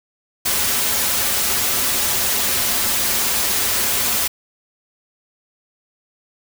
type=noise with comb filter; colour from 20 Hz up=white; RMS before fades=-19 dBFS; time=0.45-4.28 s; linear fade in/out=10 ms; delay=6.4 ms; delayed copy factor=-0.6; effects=none